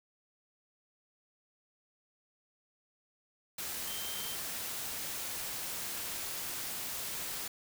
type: tone in noise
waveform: sine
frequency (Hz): 3136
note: G7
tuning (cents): 0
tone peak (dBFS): -44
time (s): 3.87-4.35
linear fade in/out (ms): 5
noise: white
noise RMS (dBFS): -39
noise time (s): 3.58-7.48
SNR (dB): -8
effects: none